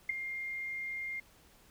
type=tone with ADSR envelope; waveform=sine; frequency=2115 Hz; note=C7; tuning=18 cents sharp; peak=-25 dBFS; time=0.09-1.2 s; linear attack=7 ms; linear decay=9 ms; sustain=-11 dB; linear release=5 ms; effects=pink hiss -62 dBFS RMS until 1.7 s